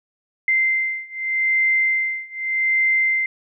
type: beating tone pair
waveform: sine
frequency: 2082 / 2082.83 Hz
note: C7 / C7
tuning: -9 / -8 cents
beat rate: 0.83 Hz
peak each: -21 / -20 dBFS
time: 0.48-3.26 s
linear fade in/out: 2 ms
effects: none